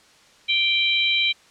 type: harmonic tone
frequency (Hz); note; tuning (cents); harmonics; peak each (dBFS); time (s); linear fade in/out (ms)
784; G5; 0; 3 / 4 / 5; -21 / -22 / -23; 0.48-1.33; 20
effects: white hiss -53 dBFS RMS until 1.5 s + low-pass 6000 Hz 12 dB/octave